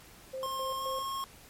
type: tone with tremolo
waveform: sine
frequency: 525 Hz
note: C5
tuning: 6 cents sharp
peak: -35 dBFS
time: 0.33-1.03 s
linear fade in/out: 10 ms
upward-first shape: square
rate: 3.8 Hz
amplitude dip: 70%
type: tone with pitch glide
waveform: square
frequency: 1068 to 1082.3 Hz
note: C6 to C#6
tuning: +35 to -42 cents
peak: -34 dBFS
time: 0.43-1.24 s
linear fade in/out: 0 ms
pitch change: +23 cents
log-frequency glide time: 0.77-0.83 s
effects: pink hiss -54 dBFS RMS until 1.49 s + MP3 64 kbps